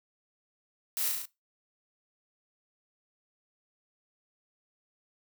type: noise with echo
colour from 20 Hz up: blue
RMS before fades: -32 dBFS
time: 0.97-1.08 s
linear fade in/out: 0 ms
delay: 35 ms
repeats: 5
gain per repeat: -2 dB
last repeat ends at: 1.255 s
effects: noise-tail reverb RT60 0.2 s tail -19 dB re dry